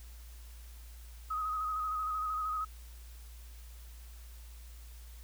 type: tone with vibrato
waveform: sine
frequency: 1261 Hz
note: D#6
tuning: 23 cents sharp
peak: -32 dBFS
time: 1.3-2.65 s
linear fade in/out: 10 ms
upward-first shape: square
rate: 13 Hz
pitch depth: 25 cents each way
effects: added 58 Hz sine -47 dBFS peak until 5.23 s + white hiss -59 dBFS RMS until 5.23 s